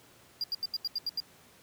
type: tone bursts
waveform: triangle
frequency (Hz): 4800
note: D8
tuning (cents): +37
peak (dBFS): -28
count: 8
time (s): 0.41-1.202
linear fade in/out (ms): 2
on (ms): 29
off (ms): 80
effects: pink hiss -58 dBFS RMS until 1.62 s + high-pass 100 Hz 12 dB/octave